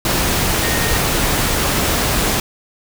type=tone in noise; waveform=sine; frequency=1853 Hz; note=A#6; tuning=11 cents flat; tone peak=-25 dBFS; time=0.63-0.97 s; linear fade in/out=2 ms; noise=pink; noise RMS=-17 dBFS; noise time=0.05-2.4 s; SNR=-11 dB; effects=none